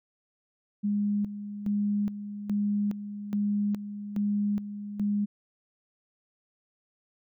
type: tone with tremolo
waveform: sine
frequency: 205.3 Hz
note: G#3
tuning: 20 cents flat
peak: -24 dBFS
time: 0.83-5.26 s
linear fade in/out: 20 ms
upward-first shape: square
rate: 1.2 Hz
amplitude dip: 70%
effects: none